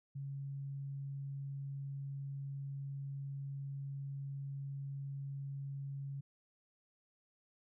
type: tone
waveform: sine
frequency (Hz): 138.59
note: C#3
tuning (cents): 0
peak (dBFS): -40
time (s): 0.15-6.21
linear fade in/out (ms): 10
effects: none